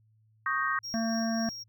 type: chord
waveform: sine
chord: Eb dominant seventh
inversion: third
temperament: equal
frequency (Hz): 1108.7 / 1244.5 / 1568 / 1864.7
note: Db6 / Eb6 / G6 / Bb6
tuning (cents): 0 / 0 / 0 / 0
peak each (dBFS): -32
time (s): 0.46-0.79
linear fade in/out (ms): 2
type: tone with tremolo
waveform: triangle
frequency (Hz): 5590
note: F8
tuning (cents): +1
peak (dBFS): -34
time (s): 0.83-1.64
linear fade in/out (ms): 20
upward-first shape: sine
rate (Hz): 3.7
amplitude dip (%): 35
type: harmonic tone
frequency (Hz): 226.4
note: A3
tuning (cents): +50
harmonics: 1 / 3 / 5 / 7 / 8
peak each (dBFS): -28 / -34 / -44 / -41 / -47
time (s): 0.94-1.49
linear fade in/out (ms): 0
effects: added 109 Hz sine -62 dBFS peak until 1.68 s